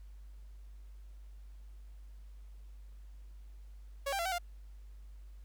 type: tone with pitch steps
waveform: sawtooth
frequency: 557 / 787 / 680 / 760 / 700 Hz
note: C#5 / G5 / F5 / F#5 / F5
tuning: +8 / +7 / -46 / +46 / +4 cents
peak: -29 dBFS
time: 4.06-4.385 s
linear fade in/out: 10 ms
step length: 65 ms
effects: added 50 Hz sine -48 dBFS peak until 5.44 s + pink hiss -72 dBFS RMS until 5.44 s